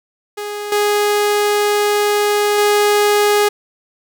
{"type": "tone with level steps", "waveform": "sawtooth", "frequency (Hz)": 414.3, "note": "G#4", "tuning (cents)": -4, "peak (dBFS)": [-19, -9, -7], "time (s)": [0.37, 3.49], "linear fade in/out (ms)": 10, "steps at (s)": [0.72, 2.58], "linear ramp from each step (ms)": 2, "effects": []}